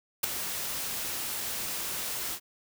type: noise with ADSR envelope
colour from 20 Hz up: white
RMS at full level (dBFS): -22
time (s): 0.23-2.4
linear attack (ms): 11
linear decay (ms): 6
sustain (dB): -12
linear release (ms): 69
effects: none